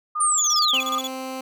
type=tone with tremolo; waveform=sine; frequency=1219 Hz; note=D#6; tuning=36 cents flat; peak=-20 dBFS; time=0.15-0.99 s; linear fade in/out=10 ms; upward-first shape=triangle; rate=2.7 Hz; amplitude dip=80%
type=linear sweep; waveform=sine; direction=down; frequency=9340 to 2349 Hz; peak=-18 dBFS; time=0.2-0.81 s; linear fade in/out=10 ms
type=tone bursts; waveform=35% pulse; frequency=3400 Hz; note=G#7; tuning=40 cents sharp; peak=-24 dBFS; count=12; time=0.38-1.072 s; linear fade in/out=2 ms; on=32 ms; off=28 ms
type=tone; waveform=15% pulse; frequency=261.6 Hz; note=C4; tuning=in tune; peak=-23 dBFS; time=0.73-1.41 s; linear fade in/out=5 ms
effects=none